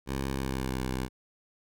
10% pulse tone with pitch glide, 67.3 to 64.41 Hz, C2 to C2, +49 to -27 cents, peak -22 dBFS, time 0.06-1.09 s, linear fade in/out 50 ms, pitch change -76 cents, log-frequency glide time 0.31-0.76 s, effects none

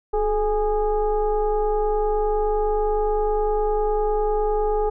sine tone with frequency modulation, 426.9 Hz, G#4, 48 cents sharp, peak -18 dBFS, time 0.13-4.9 s, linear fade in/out 10 ms, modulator 402 Hz, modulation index 1, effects none

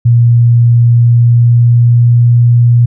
sine tone with pitch glide, 118.6 to 119.63 Hz, A#2 to A#2, +30 to +45 cents, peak -3 dBFS, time 0.05-2.86 s, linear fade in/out 10 ms, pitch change +15 cents, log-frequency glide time 0.89-2.23 s, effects none

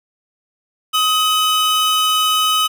45% pulse tone pair together, 1260.1 / 2997 Hz, D#6 / F#7, +22 / +22 cents, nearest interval octave + minor third, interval 1500 cents, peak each -16 dBFS, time 0.93-2.68 s, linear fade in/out 20 ms, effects none

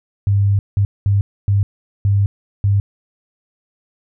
sine tone bursts at uneven times, 100 Hz, G2, 35 cents sharp, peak -11 dBFS, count 6, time 0.27-0.59 / 0.77-0.85 / 1.06-1.21 / 1.48-1.63 / 2.05-2.26 / 2.64-2.8 s, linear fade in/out 0 ms, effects none

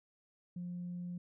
sine tone, 176.6 Hz, F3, 20 cents sharp, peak -38 dBFS, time 0.56-1.18 s, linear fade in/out 5 ms, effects tanh soft clip ceiling -35 dBFS

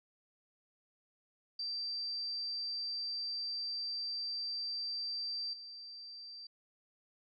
sine tone with level steps, 4685 Hz, D8, 5 cents flat, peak -36 / -46 dBFS, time 1.59-6.47 s, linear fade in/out 5 ms, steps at 5.53 s, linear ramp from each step 5 ms, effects none

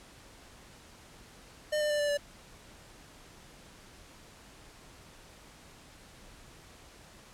square tone with pitch steps, 605 / 598.4 / 591.9 / 585.4 / 579 Hz, D#5 / D5 / D5 / D5 / D5, -49 / +32 / +13 / -6 / -25 cents, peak -28 dBFS, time 1.72-2.175 s, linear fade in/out 10 ms, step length 91 ms, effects pink hiss -54 dBFS RMS until 7.33 s + low-pass 10000 Hz 12 dB/octave

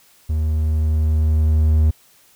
triangle tone with level ramp, 77.7 Hz, D#2, 2 cents flat, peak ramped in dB -15 to -9 dBFS, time 0.29-1.91 s, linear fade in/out 10 ms, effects white hiss -53 dBFS RMS until 2.35 s

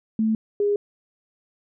sine tone pair in turn, 220 / 409.4 Hz, A3 / G#4, 0 / -25 cents, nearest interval major seventh, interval 1075 cents, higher second, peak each -18 dBFS, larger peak neither, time 0.19-0.35 / 0.6-0.76 s, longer neither, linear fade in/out 2 ms, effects none

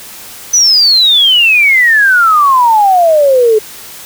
sine exponential sweep, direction down, 6060 to 421.3 Hz, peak -4 dBFS, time 0.53-3.59 s, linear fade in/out 10 ms, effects white hiss -30 dBFS RMS until 4.05 s

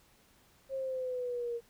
sine exponential sweep, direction down, 540 to 466.2 Hz, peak -33 dBFS, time 0.69-1.61 s, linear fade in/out 50 ms, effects pink hiss -65 dBFS RMS until 1.69 s

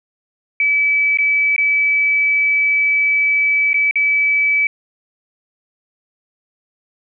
sine tone with dropouts, 2297 Hz, D7, 39 cents flat, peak -12 dBFS, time 0.6-4.67 s, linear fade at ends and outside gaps 2 ms, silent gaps 1.173-1.186 / 1.563-1.58 / 3.732-3.742 / 3.911-3.956 s, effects none

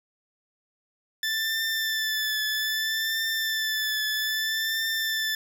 20% pulse tone with vibrato, 1760 Hz, A6, in tune, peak -20 dBFS, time 1.23-5.35 s, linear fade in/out 2 ms, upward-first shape triangle, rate 0.62 Hz, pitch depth 33 cents each way, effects none

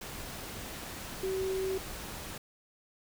sine tone in noise, 380.4 Hz, F#4, 48 cents sharp, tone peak -30 dBFS, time 1.23-1.78 s, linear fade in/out 5 ms, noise pink, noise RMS -42 dBFS, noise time 0.01-2.38 s, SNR +9 dB, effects none

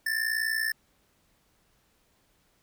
square ring-modulated tone, 1771 Hz, A6, 11 cents sharp, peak -24 dBFS, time 0.06-0.72 s, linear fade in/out 5 ms, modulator 30.1 Hz, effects pink hiss -68 dBFS RMS until 2.62 s

